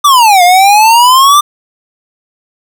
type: exponential two-way sweep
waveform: square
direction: down then up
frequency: 1200 to 698.5 to 1200 Hz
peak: -3 dBFS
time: 0.04-1.41 s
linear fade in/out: 10 ms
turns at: 0.43 s
effects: none